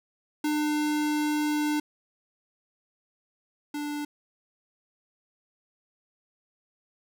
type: tone pair in turn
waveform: square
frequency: 300.1 / 294.1 Hz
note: D4 / D4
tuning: +38 / +3 cents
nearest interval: unison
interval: 35 cents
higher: first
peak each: -25 / -31 dBFS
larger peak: first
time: 0.44-1.8 / 3.74-4.05 s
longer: first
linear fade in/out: 5 ms
effects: none